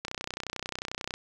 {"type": "click train", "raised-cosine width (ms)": 0.2, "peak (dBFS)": -16, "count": 35, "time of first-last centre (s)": [0.05, 1.14], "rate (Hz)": 31.2, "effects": []}